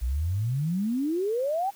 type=exponential sweep; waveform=sine; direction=up; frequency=57 to 820 Hz; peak=-24 dBFS; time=0.01-1.71 s; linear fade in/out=20 ms; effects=white hiss -53 dBFS RMS until 1.75 s